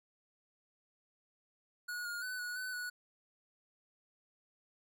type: tone with pitch steps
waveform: square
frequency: 1455 / 1426 / 1502 / 1462 / 1506 / 1468 Hz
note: F#6 / F6 / F#6 / F#6 / F#6 / F#6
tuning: -29 / +36 / +26 / -21 / +30 / -14 cents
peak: -39 dBFS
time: 1.88-2.9 s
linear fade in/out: 10 ms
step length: 170 ms
effects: none